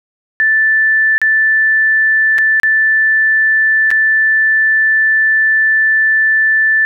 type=tone with dropouts; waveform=sine; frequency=1760 Hz; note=A6; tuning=in tune; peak=-8 dBFS; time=0.4-6.85 s; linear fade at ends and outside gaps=0 ms; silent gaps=1.18-1.216 / 2.382-2.386 / 2.599-2.633 / 3.905-3.913 s; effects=none